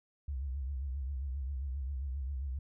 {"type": "tone with vibrato", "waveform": "sine", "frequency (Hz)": 67.4, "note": "C#2", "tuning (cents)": -48, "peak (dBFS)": -34, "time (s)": [0.28, 2.59], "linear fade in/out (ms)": 5, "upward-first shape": "triangle", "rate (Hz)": 7.5, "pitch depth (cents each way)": 150, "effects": []}